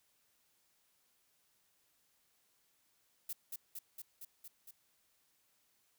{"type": "noise with echo", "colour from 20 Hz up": "violet", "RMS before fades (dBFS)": -41, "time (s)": [3.29, 3.33], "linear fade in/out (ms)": 5, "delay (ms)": 230, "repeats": 6, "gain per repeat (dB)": -2, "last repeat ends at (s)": 4.71, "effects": ["white hiss -75 dBFS RMS until 5.98 s"]}